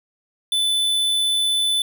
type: tone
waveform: square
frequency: 3504 Hz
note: A7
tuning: 8 cents flat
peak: -18 dBFS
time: 0.52-1.82 s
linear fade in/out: 2 ms
effects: none